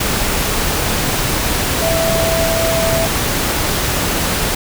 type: tone in noise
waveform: sine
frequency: 659.3 Hz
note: E5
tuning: in tune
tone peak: -16 dBFS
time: 1.82-3.06 s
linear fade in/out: 5 ms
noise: pink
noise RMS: -17 dBFS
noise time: 0-4.55 s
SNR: -2 dB
effects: none